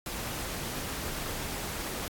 pink noise, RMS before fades -36 dBFS, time 0.06-2.08 s, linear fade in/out 2 ms, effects AAC 64 kbps

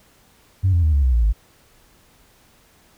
sine tone with pitch steps, 94.7 / 85.84 / 77.81 / 70.54 / 63.94 / 57.96 / 52.54 Hz, F#2 / F2 / D#2 / C#2 / C2 / A#1 / G#1, +41 / -29 / +1 / +31 / -39 / -9 / +21 cents, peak -12 dBFS, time 0.63-1.33 s, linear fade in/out 20 ms, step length 100 ms, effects tanh soft clip ceiling -10 dBFS + pink hiss -55 dBFS RMS until 2.97 s

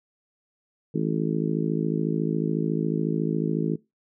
harmonic tone, 54 Hz, A1, 32 cents flat, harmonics 3 / 4 / 5 / 6 / 7 / 8, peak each -27 / -29 / -30 / -30 / -33 / -33 dBFS, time 0.94-3.76 s, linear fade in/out 10 ms, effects noise-tail reverb RT60 0.2 s tail -20 dB re dry

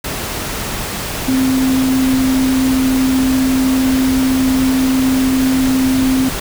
sine tone in noise, 261.6 Hz, C4, in tune, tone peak -11 dBFS, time 1.28-6.29 s, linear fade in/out 5 ms, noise pink, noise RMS -22 dBFS, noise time 0.04-6.4 s, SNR +8 dB, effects none

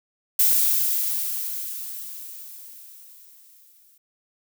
violet noise with exponential decay, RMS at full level -17 dBFS, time 0.39-3.98 s, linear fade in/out 5 ms, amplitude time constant 780 ms, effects none

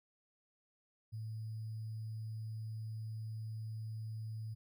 sine tone with sample-and-hold, 110 Hz, A2, in tune, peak -40 dBFS, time 1.12-4.55 s, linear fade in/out 20 ms, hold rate 4900 Hz, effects none

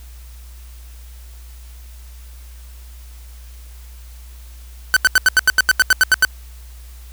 45% pulse tone bursts, 1518 Hz, F#6, 44 cents sharp, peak -8 dBFS, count 13, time 4.94-6.249 s, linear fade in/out 0 ms, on 25 ms, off 82 ms, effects added 60 Hz sine -35 dBFS peak until 7.12 s + white hiss -48 dBFS RMS until 7.12 s

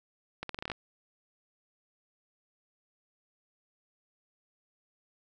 accelerating click train, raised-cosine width 0.3 ms, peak -20 dBFS, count 9, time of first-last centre 0.43-0.717 s, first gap 63 ms, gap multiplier 0.83, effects none

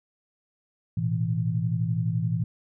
sine chord, A suspended second, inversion none, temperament equal with one note detuned, 111.79 / 123.47 / 164.81 Hz, A2 / B2 / E3, +28 / 0 / 0 cents, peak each -27 / -29 / -27 dBFS, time 0.97-2.44 s, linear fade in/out 5 ms, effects none

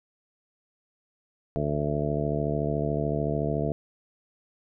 harmonic tone, 73.7 Hz, D2, 7 cents sharp, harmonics 1 / 2 / 3 / 4 / 5 / 6 / 7 / 8 / 9, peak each -36 / -29 / -34 / -34 / -36 / -32 / -39 / -38 / -32 dBFS, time 1.56-3.72 s, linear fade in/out 0 ms, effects none

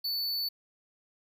square tone, 4480 Hz, C#8, 18 cents sharp, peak -30 dBFS, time 0.04-0.49 s, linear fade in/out 10 ms, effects none

